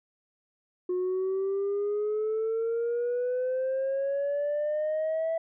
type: exponential sweep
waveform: sine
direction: up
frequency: 360 to 659.3 Hz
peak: -24 dBFS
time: 0.89-5.38 s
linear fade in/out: 5 ms
effects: tanh soft clip ceiling -24 dBFS